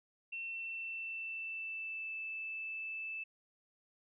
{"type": "tone with pitch glide", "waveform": "sine", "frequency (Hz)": [2700, 2634], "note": ["E7", "E7"], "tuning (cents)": [41, -2], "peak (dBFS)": -39, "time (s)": [0.32, 3.24], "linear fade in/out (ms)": 10, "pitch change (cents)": -43, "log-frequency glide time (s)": [0.44, 2.13], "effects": []}